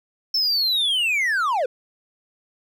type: linear sweep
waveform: triangle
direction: down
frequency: 5360 to 466.2 Hz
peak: -17 dBFS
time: 0.34-1.66 s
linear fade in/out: 5 ms
effects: none